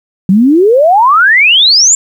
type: exponential sweep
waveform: sine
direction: up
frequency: 180 to 7459 Hz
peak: -3 dBFS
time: 0.29-1.95 s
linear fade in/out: 2 ms
effects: 7-bit